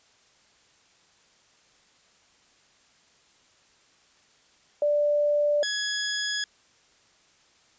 sine / 15% pulse tone pair in turn, 588 / 1677.6 Hz, D5 / G#6, +2 / +17 cents, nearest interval octave + tritone, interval 1815 cents, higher second, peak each -20 dBFS, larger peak neither, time 4.82-5.63 / 5.63-6.44 s, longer neither, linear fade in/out 2 ms, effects white hiss -61 dBFS RMS until 7.78 s + resampled to 16000 Hz

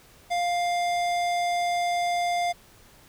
sine tone with hard clipping, 701 Hz, F5, 6 cents sharp, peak -25 dBFS, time 0.3-2.53 s, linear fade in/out 20 ms, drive 17 dB, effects pink hiss -54 dBFS RMS until 3.08 s

